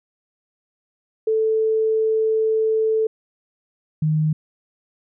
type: tone pair in turn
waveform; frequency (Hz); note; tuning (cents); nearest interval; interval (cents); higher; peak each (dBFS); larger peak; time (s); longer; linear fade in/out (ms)
sine; 440 / 154.85; A4 / D#3; 0 / -8; octave + tritone; 1808; first; -16; neither; 1.27-3.07 / 4.02-4.33; first; 5
effects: none